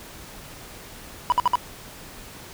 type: tone bursts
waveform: triangle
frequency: 984 Hz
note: B5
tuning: 7 cents flat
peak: -13 dBFS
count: 4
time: 1.3-1.555 s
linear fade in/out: 0 ms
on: 21 ms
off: 57 ms
effects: pink hiss -42 dBFS RMS until 2.53 s